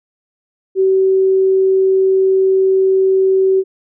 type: tone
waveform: sine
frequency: 381.5 Hz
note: G4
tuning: 47 cents flat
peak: -9 dBFS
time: 0.75-3.64 s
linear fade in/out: 50 ms
effects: none